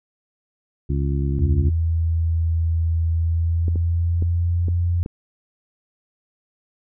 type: harmonic tone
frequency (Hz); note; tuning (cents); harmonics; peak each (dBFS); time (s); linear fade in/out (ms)
69.3; C#2; 0; 1 / 2 / 3 / 4 / 5; -21 / -23 / -32 / -31 / -32; 0.89-1.7; 10
type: tone with pitch glide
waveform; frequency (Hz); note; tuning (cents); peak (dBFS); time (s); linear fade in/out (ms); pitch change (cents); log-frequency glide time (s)
sine; 82.41 to 86.86; E2 to F2; 0 to -9; -17; 1.39-5.03; 0; +91; 3.12-4.72
type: clicks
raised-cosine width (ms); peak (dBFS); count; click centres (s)
3; -16; 5; 3.682 / 3.758 / 4.224 / 4.684 / 5.061
effects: none